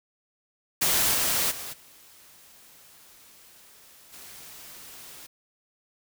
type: noise with level steps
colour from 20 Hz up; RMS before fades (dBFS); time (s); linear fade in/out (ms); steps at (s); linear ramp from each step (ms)
white; -23 / -25 / -37 / -53 / -45; 0.81-5.27; 10; 1.13 / 1.5 / 1.72 / 4.12; 20
effects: none